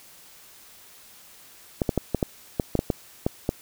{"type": "clicks", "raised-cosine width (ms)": 2, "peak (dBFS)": -8, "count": 11, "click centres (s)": [1.818, 1.892, 1.977, 2.147, 2.228, 2.598, 2.753, 2.791, 2.902, 3.265, 3.491], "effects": ["white hiss -50 dBFS RMS until 3.61 s"]}